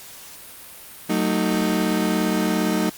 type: chord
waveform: 35% pulse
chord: D# diminished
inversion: first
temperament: just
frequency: 186.68 / 224 / 311.1 Hz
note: F#3 / A3 / D#4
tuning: +16 / +31 / 0 cents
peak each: -22 dBFS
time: 1.09-2.9 s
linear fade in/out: 10 ms
effects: white hiss -41 dBFS RMS until 2.97 s + Opus 48 kbps